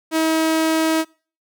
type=tone; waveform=sawtooth; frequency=320 Hz; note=D#4; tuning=49 cents sharp; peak=-12 dBFS; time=0.11-1.05 s; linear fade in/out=50 ms; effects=noise-tail reverb RT60 0.4 s tail -24 dB re dry